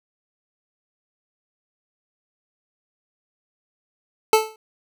25% pulse tone with exponential decay, 437.5 Hz, A4, 10 cents flat, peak -5 dBFS, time 4.33-4.56 s, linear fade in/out 2 ms, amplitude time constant 48 ms, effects none

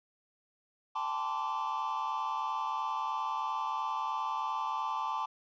triangle tone cluster, 800 / 883 / 1030 / 1160 Hz, G5 / A5 / C6 / D6, +35 / +6 / -28 / -22 cents, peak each -39 / -33 / -34 / -34 dBFS, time 0.95-5.26 s, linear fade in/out 10 ms, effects tanh soft clip ceiling -25 dBFS + resampled to 16000 Hz

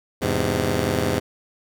10% pulse chord, E augmented, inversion none, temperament just, 82.41 / 103.01 / 128.76 Hz, E2 / G#2 / B#2, 0 / -14 / -27 cents, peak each -17 dBFS, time 0.21-1.2 s, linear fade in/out 20 ms, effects none

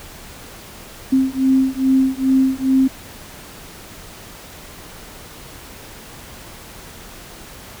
sine beating tone pair, 263 / 265.4 Hz, C4 / C4, +9 / +25 cents, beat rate 2.4 Hz, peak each -16 dBFS, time 1.12-2.88 s, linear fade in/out 10 ms, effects pink hiss -38 dBFS RMS until 7.8 s

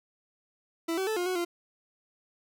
40% pulse tone with pitch steps, 331.4 / 381.1 / 437.1 / 354.7 / 368.7 / 345.9 Hz, E4 / G4 / A4 / F4 / F#4 / F4, +9 / -49 / -11 / +27 / -6 / -17 cents, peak -27 dBFS, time 0.88-1.45 s, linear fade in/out 10 ms, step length 95 ms, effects none

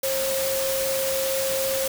sine tone in noise, 535 Hz, C5, 38 cents sharp, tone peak -24 dBFS, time 0.03-1.88 s, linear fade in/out 5 ms, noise white, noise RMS -28 dBFS, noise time 0.03-1.88 s, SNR +1 dB, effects none

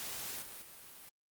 white noise with level steps, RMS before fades -42 / -48 / -53 dBFS, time 0-1.09 s, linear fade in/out 0 ms, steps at 0.42 / 0.62 s, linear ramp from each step 2 ms, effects Opus 48 kbps

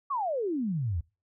sine exponential sweep, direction down, 1174.7 to 75.3 Hz, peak -27 dBFS, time 0.1-1.01 s, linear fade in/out 10 ms, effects noise-tail reverb RT60 0.3 s tail -24 dB re dry

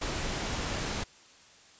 pink noise, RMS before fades -33 dBFS, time 0.01-1.04 s, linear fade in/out 10 ms, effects white hiss -56 dBFS RMS until 1.79 s + resampled to 16000 Hz

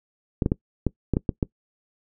clicks, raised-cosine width 3 ms, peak -8 dBFS, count 8, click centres 0.422 / 0.461 / 0.519 / 0.867 / 1.137 / 1.169 / 1.292 / 1.428 s, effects noise-tail reverb RT60 0.1 s tail -22 dB re dry

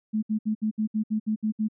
sine tone bursts, 215.9 Hz, A3, 33 cents flat, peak -22 dBFS, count 10, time 0.13-1.685 s, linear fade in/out 20 ms, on 97 ms, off 65 ms, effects none

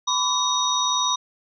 sine tone cluster, 1002 / 1143 / 3746 / 5860 Hz, B5 / D6 / A#7 / F#8, +25 / -47 / +8 / -18 cents, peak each -24 / -28 / -23 / -27 dBFS, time 0.07-1.16 s, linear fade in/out 10 ms, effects none

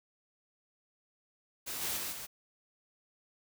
white noise with level steps, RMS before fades -39 / -35 / -38 / -43 dBFS, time 1.66-2.27 s, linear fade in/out 20 ms, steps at 1.81 / 1.96 / 2.11 s, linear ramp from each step 20 ms, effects none

